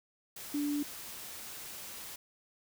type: tone in noise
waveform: sine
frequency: 291 Hz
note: D4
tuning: 16 cents flat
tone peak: -30 dBFS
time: 0.54-0.83 s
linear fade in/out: 5 ms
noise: white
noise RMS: -45 dBFS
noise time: 0.36-2.16 s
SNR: +12 dB
effects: none